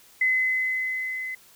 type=tone with level ramp; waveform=sine; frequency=2035 Hz; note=C7; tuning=49 cents flat; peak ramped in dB=-18 to -30 dBFS; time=0.21-1.35 s; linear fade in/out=5 ms; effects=white hiss -54 dBFS RMS until 1.55 s